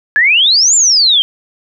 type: exponential two-way sweep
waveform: sine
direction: up then down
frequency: 1661.2 to 7420 to 3096 Hz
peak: -6 dBFS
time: 0.16-1.22 s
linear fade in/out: 0 ms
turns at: 0.75 s
effects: none